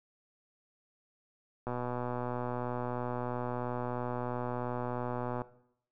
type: click train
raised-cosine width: 1 ms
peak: -22 dBFS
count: 462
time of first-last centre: 1.67-5.418 s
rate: 123 Hz
effects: noise-tail reverb RT60 0.7 s tail -17 dB re dry